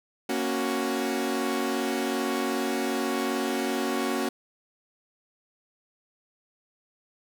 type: chord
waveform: sawtooth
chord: F# major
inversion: first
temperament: equal with one note detuned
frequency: 234.6 / 277.2 / 370 Hz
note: A#3 / C#4 / F#4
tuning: +11 / 0 / 0 cents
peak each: -27 / -26 / -26 dBFS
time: 0.29-4.29 s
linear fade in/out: 5 ms
effects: none